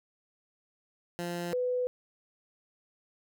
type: tone pair in turn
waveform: 15% pulse / sine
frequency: 173.7 / 498.4 Hz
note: F3 / B4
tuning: -9 / +16 cents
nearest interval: octave + tritone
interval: 1825 cents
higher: second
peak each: -27 dBFS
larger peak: neither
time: 1.19-1.53 / 1.53-1.87 s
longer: neither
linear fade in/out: 0 ms
effects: none